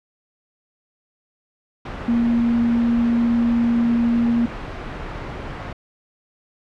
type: tone in noise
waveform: sine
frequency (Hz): 235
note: A#3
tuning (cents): +14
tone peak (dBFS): -15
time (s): 2.08-4.46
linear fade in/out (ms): 5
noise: pink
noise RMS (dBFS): -30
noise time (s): 1.85-5.73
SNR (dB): +12
effects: low-pass 2000 Hz 12 dB/octave